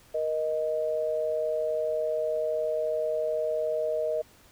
sine tone pair together, 471.9 / 623.2 Hz, A#4 / D#5, +21 / +3 cents, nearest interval perfect fourth, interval 482 cents, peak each -30 / -27 dBFS, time 0.14-4.22 s, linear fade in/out 10 ms, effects pink hiss -57 dBFS RMS until 4.51 s

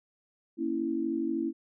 sine chord, A# diminished, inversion none, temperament equal, 233.1 / 277.2 / 329.6 Hz, A#3 / C#4 / E4, 0 / 0 / 0 cents, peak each -35 / -33 / -30 dBFS, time 0.57-1.53 s, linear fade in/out 50 ms, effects none

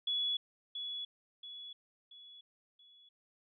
sine tone with echo, 3393 Hz, G#7, 36 cents sharp, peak -31 dBFS, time 0.07-0.37 s, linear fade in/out 5 ms, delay 680 ms, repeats 4, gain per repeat -7 dB, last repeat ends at 3.09 s, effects none

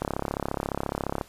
click train, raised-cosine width 1 ms, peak -13 dBFS, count 42, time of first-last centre 0.02-1.212 s, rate 34.4 Hz, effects pink hiss -53 dBFS RMS until 1.28 s + resampled to 32000 Hz

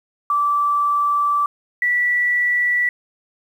sine tone pair in turn, 1163 / 1955.9 Hz, D6 / B6, -17 / -17 cents, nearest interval major sixth, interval 900 cents, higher second, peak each -15 dBFS, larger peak neither, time 0.3-1.46 / 1.82-2.89 s, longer first, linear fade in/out 2 ms, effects 8-bit

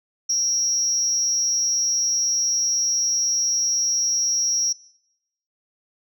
sine tone with amplitude modulation, 5630 Hz, F8, 13 cents sharp, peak -14 dBFS, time 0.29-4.73 s, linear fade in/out 10 ms, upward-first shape sine, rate 288 Hz, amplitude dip 75%, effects noise-tail reverb RT60 0.8 s tail -21 dB re dry + tanh soft clip ceiling -13 dBFS

